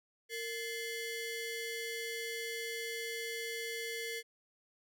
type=ring-modulated tone; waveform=sawtooth; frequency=1275 Hz; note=D#6; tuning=42 cents sharp; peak=-31 dBFS; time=0.29-4.23 s; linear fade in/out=50 ms; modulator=815 Hz; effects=none